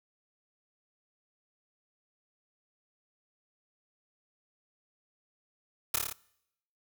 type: noise with echo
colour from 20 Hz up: white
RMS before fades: -26 dBFS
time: 5.94-5.96 s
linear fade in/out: 5 ms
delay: 28 ms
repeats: 6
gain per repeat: -2 dB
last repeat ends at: 6.128 s
effects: noise-tail reverb RT60 0.8 s tail -23 dB re dry